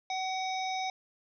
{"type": "harmonic tone", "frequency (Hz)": 754, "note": "F#5", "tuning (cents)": 32, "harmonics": [1, 3, 5, 7, 8], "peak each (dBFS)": [-32, -39, -41, -45, -48], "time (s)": [0.1, 0.9], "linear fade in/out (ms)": 2, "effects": []}